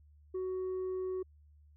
sine tone, 372.3 Hz, F#4, 11 cents sharp, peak -31 dBFS, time 0.34-1.23 s, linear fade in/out 10 ms, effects tanh soft clip ceiling -33 dBFS + added 74 Hz sine -58 dBFS peak until 1.76 s

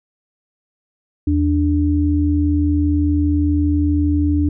sine tone pair together, 81.24 / 293.7 Hz, E2 / D4, -25 / 0 cents, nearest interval octave + minor seventh, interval 2225 cents, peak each -16 dBFS, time 1.27-4.49 s, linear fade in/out 5 ms, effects none

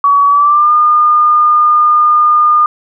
sine tone with pitch glide, 1133 to 1214.3 Hz, C#6 to D#6, +37 to -43 cents, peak -5 dBFS, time 0.04-2.66 s, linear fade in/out 2 ms, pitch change +120 cents, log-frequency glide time 0.27-0.73 s, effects none

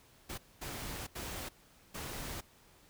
pink noise bursts at uneven times, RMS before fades -42 dBFS, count 4, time 0.29-0.38 / 0.61-1.07 / 1.15-1.49 / 1.94-2.41 s, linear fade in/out 10 ms, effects pink hiss -63 dBFS RMS until 2.89 s

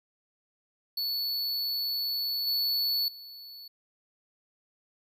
square tone with level steps, 4435 Hz, C#8, in tune, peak -29 / -26 / -44 dBFS, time 0.97-3.68 s, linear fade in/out 5 ms, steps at 2.47 / 3.08 s, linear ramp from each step 2 ms, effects none

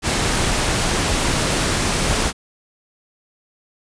pink noise, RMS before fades -19 dBFS, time 0.02-2.33 s, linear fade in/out 50 ms, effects resampled to 22050 Hz

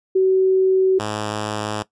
sine / 5% pulse tone pair in turn, 378 / 106.07 Hz, F#4 / G#2, +37 / +37 cents, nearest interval octave + minor seventh, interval 2200 cents, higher first, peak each -12 dBFS, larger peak neither, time 0.15-0.99 / 0.99-1.83 s, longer neither, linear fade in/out 10 ms, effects noise-tail reverb RT60 0.1 s tail -18 dB re dry + resampled to 22050 Hz

